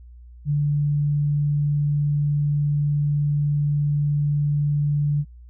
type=tone; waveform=sine; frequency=146.1 Hz; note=D3; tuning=9 cents flat; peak=-18 dBFS; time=0.45-5.25 s; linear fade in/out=50 ms; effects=added 60 Hz sine -41 dBFS peak until 5.49 s